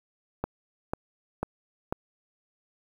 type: click train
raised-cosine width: 1 ms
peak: -14 dBFS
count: 4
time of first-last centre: 0.44-1.925 s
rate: 2.02 Hz
effects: 8-bit